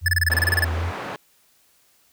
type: tone with vibrato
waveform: sine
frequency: 84.5 Hz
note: E2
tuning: 43 cents sharp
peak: -22 dBFS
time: 0.01-0.93 s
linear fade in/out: 50 ms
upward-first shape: triangle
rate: 2.5 Hz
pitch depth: 68 cents each way
type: tone bursts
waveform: square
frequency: 1731 Hz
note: A6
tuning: 29 cents flat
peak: -17 dBFS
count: 12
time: 0.06-0.644 s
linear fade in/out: 2 ms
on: 23 ms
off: 28 ms
type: band-pass noise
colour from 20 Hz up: white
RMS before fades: -32 dBFS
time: 0.3-1.16 s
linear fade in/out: 0 ms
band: 140 to 1300 Hz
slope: 12 dB/octave
effects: white hiss -60 dBFS RMS until 2.12 s